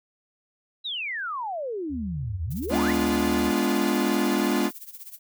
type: exponential two-way sweep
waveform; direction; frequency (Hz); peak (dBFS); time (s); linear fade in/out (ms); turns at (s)
sine; down then up; 4000 to 79.2 to 2339; -28; 0.84-2.93; 20; 2.43
type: tone with pitch glide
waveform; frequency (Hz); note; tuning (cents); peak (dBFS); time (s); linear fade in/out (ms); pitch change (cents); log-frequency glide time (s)
sine; 77.1 to 75.64; D#2 to D#2; -15 to -48; -34; 1.89-3.53; 50; -33; 2.28-3.18
type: noise with tremolo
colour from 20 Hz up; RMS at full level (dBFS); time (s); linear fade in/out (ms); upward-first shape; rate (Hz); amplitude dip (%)
violet; -39; 2.5-5.19; 20; sine; 16; 80
type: chord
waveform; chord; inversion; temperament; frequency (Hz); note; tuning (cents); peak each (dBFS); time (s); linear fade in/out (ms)
45% pulse; G# diminished seventh; none; equal with one note detuned; 207.7 / 246.9 / 289.6 / 349.2; G#3 / B3 / D4 / F4; 0 / 0 / -24 / 0; -27; 2.69-4.71; 50
effects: none